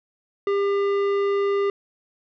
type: tone with tanh clipping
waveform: sine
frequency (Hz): 400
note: G4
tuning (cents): +35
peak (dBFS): -21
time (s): 0.47-1.7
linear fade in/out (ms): 2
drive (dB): 13
effects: none